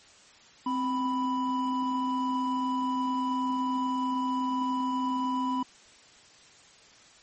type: tone pair together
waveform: triangle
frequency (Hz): 260.6 / 990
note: C4 / B5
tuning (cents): -7 / +4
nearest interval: octave + major seventh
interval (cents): 2311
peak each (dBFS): -27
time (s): 0.66-5.63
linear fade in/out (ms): 5
effects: white hiss -55 dBFS RMS until 7.22 s + MP3 32 kbps